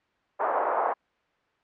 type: band-pass noise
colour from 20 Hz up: white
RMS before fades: -26 dBFS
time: 0.39-0.94 s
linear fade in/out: 20 ms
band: 500 to 1100 Hz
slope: 24 dB/octave
effects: white hiss -68 dBFS RMS until 1.63 s + low-pass 2000 Hz 12 dB/octave